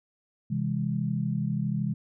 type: chord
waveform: sine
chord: C augmented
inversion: none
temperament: just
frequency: 130.81 / 163.52 / 204.4 Hz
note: C3 / E3 / G#3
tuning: 0 / -14 / -27 cents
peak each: -30 dBFS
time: 0.5-1.94 s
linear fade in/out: 10 ms
effects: none